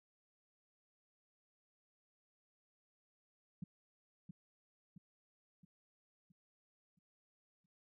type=tone with echo; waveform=sine; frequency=174.61 Hz; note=F3; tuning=in tune; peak=-40 dBFS; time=3.62-3.64 s; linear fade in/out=5 ms; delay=670 ms; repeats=6; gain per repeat=-6 dB; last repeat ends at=7.66 s; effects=none